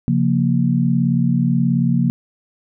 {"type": "chord", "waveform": "sine", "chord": "Bb minor", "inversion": "first", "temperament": "equal with one note detuned", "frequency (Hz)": [136.05, 174.61, 233.1], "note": ["Db3", "F3", "Bb3"], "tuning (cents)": [-32, 0, 0], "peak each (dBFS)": -18, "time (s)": [0.08, 2.1], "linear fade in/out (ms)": 0, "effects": []}